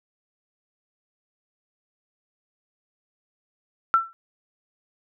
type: tone with exponential decay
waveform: sine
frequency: 1343 Hz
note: E6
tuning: 32 cents sharp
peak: -11 dBFS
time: 3.94-4.13 s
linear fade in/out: 0 ms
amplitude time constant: 40 ms
effects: none